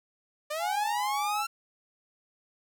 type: linear sweep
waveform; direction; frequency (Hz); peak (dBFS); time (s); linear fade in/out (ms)
sawtooth; up; 587.3 to 1370; -27; 0.5-1.47; 10
type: tone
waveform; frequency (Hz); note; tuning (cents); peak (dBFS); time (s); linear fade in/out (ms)
sine; 832; G#5; +3; -29; 0.59-1.46; 50
effects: none